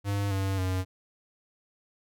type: tone with pitch steps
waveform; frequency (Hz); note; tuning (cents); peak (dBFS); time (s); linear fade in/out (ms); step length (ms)
square; 100.6 / 96.73 / 93; G2 / G2 / F#2; +45 / -23 / +9; -27; 0.04-0.85; 50; 270
effects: none